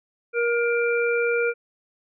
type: harmonic tone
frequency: 472.1 Hz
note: A#4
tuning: 22 cents sharp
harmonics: 1 / 3 / 5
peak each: -21 / -26 / -28 dBFS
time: 0.33-1.54 s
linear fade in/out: 50 ms
effects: none